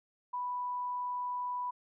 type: tone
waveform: sine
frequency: 987.8 Hz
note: B5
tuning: in tune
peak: -33 dBFS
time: 0.33-1.71 s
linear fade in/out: 10 ms
effects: none